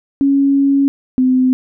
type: tone pair in turn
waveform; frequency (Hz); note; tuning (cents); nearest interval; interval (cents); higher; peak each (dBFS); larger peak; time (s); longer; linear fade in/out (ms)
sine; 277.2 / 256.4; C#4 / C4; 0 / -35; minor second; 135; first; -9; neither; 0.21-0.88 / 1.18-1.53; first; 0
effects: none